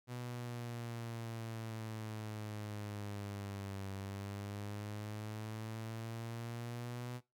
sawtooth exponential two-way sweep, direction down then up, 123.47 to 97.3 to 123.47 Hz, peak -38 dBFS, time 0.07-7.21 s, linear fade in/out 50 ms, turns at 3.91 s, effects noise-tail reverb RT60 0.2 s tail -18 dB re dry

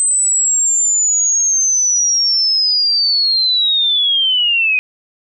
sine linear sweep, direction down, 8200 to 2480 Hz, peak -11 dBFS, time 0-4.79 s, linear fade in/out 0 ms, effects none

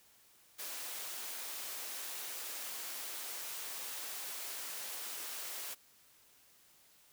white high-pass noise, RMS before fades -43 dBFS, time 0.58-5.75 s, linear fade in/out 20 ms, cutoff 390 Hz, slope 12 dB/octave, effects white hiss -65 dBFS RMS until 7.12 s

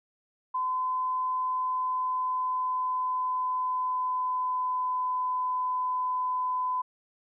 sine tone with pitch glide, 1019 to 1009 Hz, C6 to B5, -46 to +37 cents, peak -26 dBFS, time 0.54-6.82 s, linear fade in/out 10 ms, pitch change -17 cents, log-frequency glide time 1.27-5.05 s, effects none

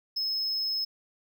triangle tone, 5180 Hz, E8, 31 cents flat, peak -26 dBFS, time 0.16-0.85 s, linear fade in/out 10 ms, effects none

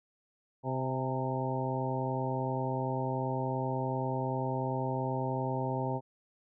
harmonic tone with a mistuned harmonic, 130.3 Hz, C3, 7 cents flat, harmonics 1 / 2 / 3 / 4 / 5 / 6 / 7, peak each -34 / -38 / -39 / -39 / -40 / -40 / -38 dBFS, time 0.63-6.01 s, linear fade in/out 50 ms, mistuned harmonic 6, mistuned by +60 cents, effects none

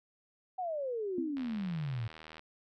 sine exponential sweep, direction down, 763 to 107.6 Hz, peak -33 dBFS, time 0.58-2.08 s, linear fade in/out 10 ms
sine tone with exponential decay, 260.3 Hz, C4, 9 cents flat, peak -30 dBFS, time 1.18-1.45 s, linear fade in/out 2 ms, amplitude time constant 57 ms
click train, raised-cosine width 0.3 ms, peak -32 dBFS, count 82, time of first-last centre 1.37-2.394 s, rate 79.1 Hz
effects none

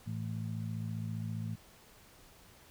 harmonic tone, 55 Hz, A1, in tune, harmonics 2 / 3 / 4, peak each -37 / -41 / -43 dBFS, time 0.06-1.56 s, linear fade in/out 20 ms, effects pink hiss -59 dBFS RMS until 2.7 s

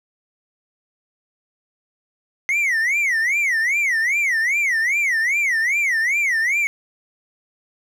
triangle tone with vibrato, 2059 Hz, C7, 28 cents flat, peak -15 dBFS, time 2.49-6.67 s, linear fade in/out 0 ms, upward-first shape sine, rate 2.5 Hz, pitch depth 260 cents each way, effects none

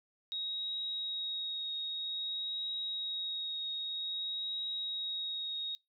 sine tone with vibrato, 3780 Hz, A#7, 23 cents sharp, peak -35 dBFS, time 0.32-5.75 s, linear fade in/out 0 ms, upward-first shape triangle, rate 0.52 Hz, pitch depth 14 cents each way, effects noise-tail reverb RT60 0.2 s tail -25 dB re dry

